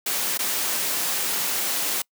white noise with dropouts, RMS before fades -25 dBFS, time 0.06-2.02 s, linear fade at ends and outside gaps 5 ms, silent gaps 0.376-0.39 s, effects noise-tail reverb RT60 0.1 s tail -26 dB re dry + high-pass 200 Hz 12 dB/octave

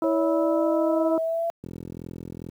harmonic tone, 326.6 Hz, E4, 16 cents flat, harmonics 1 / 2 / 3 / 4, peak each -23 / -29 / -33 / -35 dBFS, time 0.02-1.18 s, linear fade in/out 2 ms
sine exponential sweep, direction up, 550 to 676 Hz, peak -23 dBFS, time 0.04-1.5 s, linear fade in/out 0 ms
click train, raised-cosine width 3 ms, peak -22 dBFS, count 37, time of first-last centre 1.64-2.489 s, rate 42.4 Hz
effects high-pass 100 Hz 12 dB/octave + 9-bit

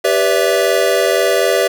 square chord, E minor seventh, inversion first, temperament equal with one note detuned, 392 / 493.9 / 575.2 / 659.3 Hz, G4 / B4 / D5 / E5, 0 / 0 / -36 / 0 cents, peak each -18 dBFS, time 0.04-1.68 s, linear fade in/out 10 ms, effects none

